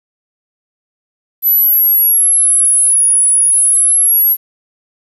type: exponential two-way sweep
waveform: sine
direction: down then up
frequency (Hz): 12000 to 10200 to 11630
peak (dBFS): -7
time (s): 1.42-4.37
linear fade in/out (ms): 50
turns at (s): 3.28
effects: 7-bit